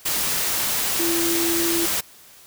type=tone in noise; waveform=sine; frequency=337.1 Hz; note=E4; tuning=39 cents sharp; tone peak=-22 dBFS; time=0.99-1.86 s; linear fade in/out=10 ms; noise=white; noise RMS=-23 dBFS; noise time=0.05-2.01 s; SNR=-2 dB; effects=white hiss -48 dBFS RMS until 2.46 s